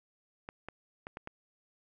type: clicks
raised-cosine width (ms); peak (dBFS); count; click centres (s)
0.5; -26; 5; 0.489 / 0.686 / 1.069 / 1.171 / 1.274
effects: none